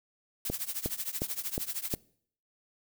blue noise with tremolo, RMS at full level -32 dBFS, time 0.45-1.95 s, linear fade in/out 2 ms, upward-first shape triangle, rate 13 Hz, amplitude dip 95%
click train, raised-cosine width 2 ms, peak -18 dBFS, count 5, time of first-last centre 0.5-1.939 s, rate 2.78 Hz
effects noise-tail reverb RT60 0.6 s tail -24 dB re dry

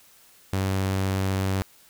sawtooth tone, 95.9 Hz, G2, 37 cents flat, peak -19 dBFS, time 0.53-1.62 s, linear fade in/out 0 ms, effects white hiss -55 dBFS RMS until 1.89 s

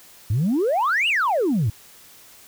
sine exponential two-way sweep, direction up then down, 94.6 to 2949 to 94.6 Hz, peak -16 dBFS, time 0.3-1.7 s, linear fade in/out 5 ms, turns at 1.08 s, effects tanh soft clip ceiling -15 dBFS + white hiss -48 dBFS RMS until 2.47 s

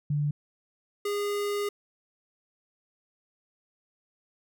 sine / square tone pair in turn, 146.83 / 409.2 Hz, D3 / G#4, 0 / -26 cents, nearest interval octave + tritone, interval 1774 cents, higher second, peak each -24 / -28 dBFS, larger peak first, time 0.1-0.31 / 1.05-1.69 s, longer second, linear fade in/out 5 ms, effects none

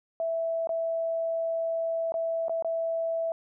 sine tone with dropouts, 659 Hz, E5, 1 cent flat, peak -26 dBFS, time 0.2-3.32 s, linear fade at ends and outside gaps 1 ms, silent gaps 0.672-0.692 / 2.121-2.141 / 2.483-2.495 / 2.624-2.646 s, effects none

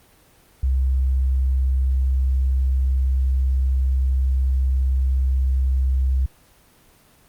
sine tone, 65.41 Hz, C2, in tune, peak -16 dBFS, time 0.63-6.26 s, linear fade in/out 5 ms, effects pink hiss -54 dBFS RMS until 7.28 s + Opus 24 kbps

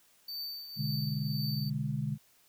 square tone with tremolo, 4574 Hz, D8, 47 cents flat, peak -36 dBFS, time 0.28-1.7 s, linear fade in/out 5 ms, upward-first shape triangle, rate 1.9 Hz, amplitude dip 65%
sine chord, G# diminished, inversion first, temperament equal with one note detuned, 124.91 / 146.83 / 207.7 Hz, B2 / D3 / G#3, +20 / 0 / 0 cents, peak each -36 / -33 / -37 dBFS, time 0.76-2.18 s, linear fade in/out 50 ms
effects white hiss -65 dBFS RMS until 2.48 s

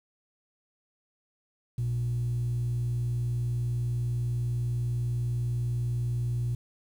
sine tone pair together, 60 / 120 Hz, B1 / B2, -49 / -49 cents, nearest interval octave, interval 1200 cents, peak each -36 / -25 dBFS, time 1.78-6.55 s, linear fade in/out 5 ms, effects tanh soft clip ceiling -23 dBFS + 9-bit

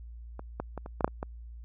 clicks, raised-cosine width 1 ms, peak -26 / -18 / -23 / -27 / -17 / -7 / -23 / -20 dBFS, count 8, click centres 0.394 / 0.6 / 0.777 / 0.861 / 1.008 / 1.045 / 1.078 / 1.229 s, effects added 58 Hz sine -42 dBFS peak until 1.64 s

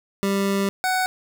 25% pulse tone pair in turn, 197.4 / 745.3 Hz, G3 / F#5, +12 / +12 cents, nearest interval octave + major seventh, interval 2300 cents, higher second, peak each -16 dBFS, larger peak neither, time 0.23-0.69 / 0.84-1.06 s, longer first, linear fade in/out 0 ms, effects none

